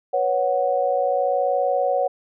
sine chord, B suspended second, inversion none, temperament equal, 493.9 / 554.4 / 740 Hz, B4 / C#5 / F#5, 0 / 0 / 0 cents, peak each -25 / -21 / -22 dBFS, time 0.13-2.08 s, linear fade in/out 10 ms, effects none

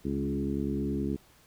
harmonic tone with a mistuned harmonic, 69.7 Hz, C#2, 10 cents sharp, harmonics 1 / 2 / 3 / 4 / 5 / 6, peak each -37 / -37 / -33 / -33 / -36 / -39 dBFS, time 0.04-1.17 s, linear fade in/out 20 ms, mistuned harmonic 3, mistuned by -15 cents, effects pink hiss -60 dBFS RMS until 1.46 s

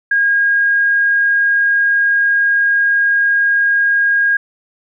sine tone, 1629 Hz, G#6, 34 cents flat, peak -10 dBFS, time 0.11-4.37 s, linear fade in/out 5 ms, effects none

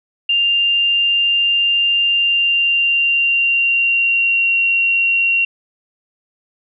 sine tone with pitch glide, 2794 to 2748 Hz, F7 to F7, 0 to -29 cents, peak -12 dBFS, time 0.29-5.45 s, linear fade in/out 5 ms, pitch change -29 cents, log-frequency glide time 2.04-4.59 s, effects none

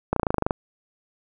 slowing click train, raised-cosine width 1 ms, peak -7 dBFS, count 11, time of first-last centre 0.13-0.508 s, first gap 33 ms, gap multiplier 1.03, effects none

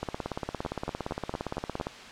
two click trains, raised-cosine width 1 ms, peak -17 / -18 dBFS, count 33 / 6, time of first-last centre 0.03-1.869 / 0.65-1.799 s, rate 17.4 / 4.35 Hz, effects white hiss -44 dBFS RMS until 2.11 s + low-pass 4000 Hz 12 dB/octave

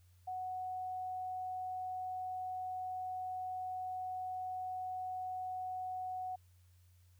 sine tone, 740 Hz, F#5, in tune, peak -38 dBFS, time 0.27-6.36 s, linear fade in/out 10 ms, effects added 90 Hz sine -62 dBFS peak until 7.19 s + white hiss -75 dBFS RMS until 7.19 s

